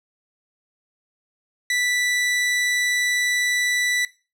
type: tone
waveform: sawtooth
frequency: 1972 Hz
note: B6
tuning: 3 cents flat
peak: -16 dBFS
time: 1.7-4.05 s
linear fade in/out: 2 ms
effects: noise-tail reverb RT60 0.3 s tail -17 dB re dry + low-pass 10000 Hz 12 dB/octave